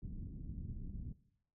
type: low-pass noise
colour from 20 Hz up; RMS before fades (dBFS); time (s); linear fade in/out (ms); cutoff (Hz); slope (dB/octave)
pink; -45; 0.02-1.13; 5; 230; 24
effects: noise-tail reverb RT60 0.7 s tail -17 dB re dry